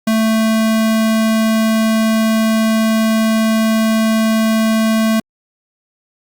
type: tone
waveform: square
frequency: 221.3 Hz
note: A3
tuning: 10 cents sharp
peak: -12 dBFS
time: 0.07-5.2 s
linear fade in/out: 5 ms
effects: Opus 48 kbps